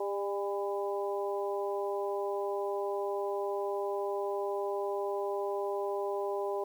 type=harmonic tone with a mistuned harmonic; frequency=200 Hz; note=G3; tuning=35 cents sharp; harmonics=2 / 3 / 4 / 5; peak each=-33 / -37 / -39 / -41 dBFS; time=0-6.64 s; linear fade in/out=5 ms; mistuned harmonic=4; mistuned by=+26 cents; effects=10-bit